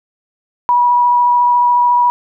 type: tone with vibrato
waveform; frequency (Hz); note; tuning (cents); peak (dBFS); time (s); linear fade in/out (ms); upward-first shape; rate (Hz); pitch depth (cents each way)
sine; 971; B5; -30; -8; 0.69-2.1; 0; triangle; 14; 13
effects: none